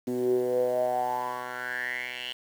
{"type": "tone with band-pass filter sweep", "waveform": "10% pulse", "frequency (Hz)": 124.4, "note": "B2", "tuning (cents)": 13, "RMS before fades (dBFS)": -29, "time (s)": [0.07, 2.33], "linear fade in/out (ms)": 10, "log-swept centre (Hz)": [290, 3000], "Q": 7.4, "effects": ["8-bit"]}